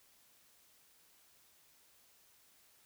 silence, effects white hiss -67 dBFS RMS until 2.85 s

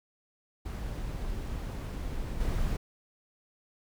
brown noise with level steps, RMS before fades -35 / -30 dBFS, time 0.65-2.77 s, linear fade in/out 10 ms, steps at 2.4 s, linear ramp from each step 5 ms, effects none

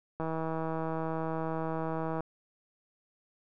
click train, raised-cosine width 1 ms, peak -21 dBFS, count 324, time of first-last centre 0.2-2.206 s, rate 161 Hz, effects none

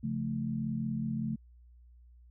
sine chord, Db augmented, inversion none, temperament equal, 138.59 / 174.61 / 220 Hz, Db3 / F3 / A3, 0 / 0 / 0 cents, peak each -36 / -39 / -33 dBFS, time 0.03-1.36 s, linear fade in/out 10 ms, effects added 60 Hz sine -54 dBFS peak until 2.3 s

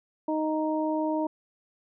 harmonic tone, 311.1 Hz, D#4, in tune, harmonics 1 / 2 / 3, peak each -27 / -30 / -32 dBFS, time 0.28-1.27 s, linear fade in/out 5 ms, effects none

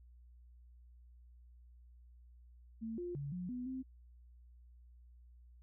sine tone with pitch steps, 224.4 / 352.3 / 141.7 / 179.5 / 248.4 / 260.4 Hz, A3 / F4 / C#3 / F3 / B3 / C4, +34 / +15 / +38 / +48 / +10 / -8 cents, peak -39 dBFS, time 2.81-3.83 s, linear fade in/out 20 ms, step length 170 ms, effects added 60 Hz sine -57 dBFS peak until 5.62 s

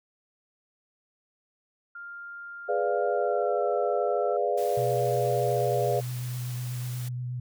sine tone with pitch glide, 1399 to 1333.5 Hz, F6 to E6, +3 to +20 cents, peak -38 dBFS, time 1.95-4.37 s, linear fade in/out 5 ms, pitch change -83 cents, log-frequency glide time 3.1-3.68 s
sine chord, G# diminished seventh, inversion none, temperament equal, 415.3 / 493.9 / 587.3 / 698.5 Hz, G#4 / B4 / D5 / F5, 0 / 0 / 0 / 0 cents, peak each -29 dBFS, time 2.68-6.01 s, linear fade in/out 20 ms
white noise, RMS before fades -44 dBFS, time 4.57-7.09 s, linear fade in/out 10 ms
sine tone with vibrato, 124 Hz, B2, 7 cents sharp, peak -30 dBFS, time 4.77-7.4 s, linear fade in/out 5 ms, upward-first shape triangle, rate 8.3 Hz, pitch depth 20 cents each way
effects none

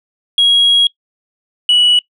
sine tone pair in turn, 3300 / 2940 Hz, G#7 / F#7, -12 / -12 cents, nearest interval major second, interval 200 cents, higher first, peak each -5 dBFS, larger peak neither, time 0.38-0.87 / 1.69-1.99 s, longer first, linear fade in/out 2 ms, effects noise-tail reverb RT60 0.1 s tail -23 dB re dry + tanh soft clip ceiling -5 dBFS

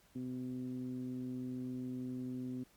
15% pulse tone with low-pass filter, 126.9 Hz, B2, 47 cents sharp, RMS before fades -41 dBFS, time 0.15-2.64 s, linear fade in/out 10 ms, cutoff 270 Hz, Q 3.6, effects pink hiss -67 dBFS RMS until 2.76 s + MP3 96 kbps

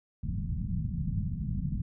white low-pass noise, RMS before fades -32 dBFS, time 0.23-1.82 s, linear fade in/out 5 ms, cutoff 200 Hz, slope 48 dB/octave, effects none

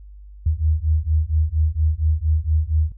sine beating tone pair, 76.2 / 80.5 Hz, D#2 / E2, -36 / -41 cents, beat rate 4.3 Hz, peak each -19 dBFS, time 0.46-2.92 s, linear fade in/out 5 ms, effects added 50 Hz sine -38 dBFS peak until 2.97 s

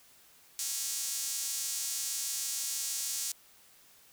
sawtooth tone with high-pass filter, 273.8 Hz, C#4, 21 cents flat, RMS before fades -35 dBFS, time 0.59-3.32 s, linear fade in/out 0 ms, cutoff 6600 Hz, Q 1.4, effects white hiss -60 dBFS RMS until 4.12 s

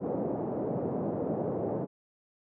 white band-pass noise, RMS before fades -32 dBFS, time 0-1.87 s, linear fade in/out 50 ms, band 120 to 590 Hz, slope 24 dB/octave, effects none

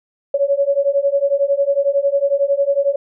sine beating tone pair, 554 / 565 Hz, C#5 / C#5, -1 / +33 cents, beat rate 11 Hz, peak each -17 / -16 dBFS, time 0.34-2.96 s, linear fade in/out 5 ms, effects none

